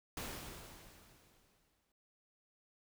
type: noise with exponential decay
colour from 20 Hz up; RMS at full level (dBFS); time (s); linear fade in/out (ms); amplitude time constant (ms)
pink; -42; 0.17-1.92; 2; 380
effects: none